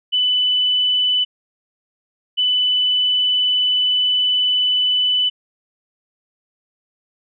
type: tone pair in turn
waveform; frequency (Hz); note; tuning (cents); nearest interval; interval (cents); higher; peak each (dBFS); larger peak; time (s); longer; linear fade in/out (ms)
sine; 2993 / 2993; F#7 / F#7; +19 / +19; unison; 0; neither; -14; neither; 0.12-1.25 / 2.37-5.3; second; 20
effects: none